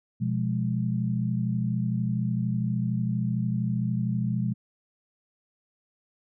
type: chord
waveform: sine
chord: F diminished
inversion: second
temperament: equal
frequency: 123.47 / 174.61 / 207.7 Hz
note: Cb3 / F3 / Ab3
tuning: 0 / 0 / 0 cents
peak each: -27 / -30 / -29 dBFS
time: 0.2-4.54 s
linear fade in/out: 20 ms
effects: none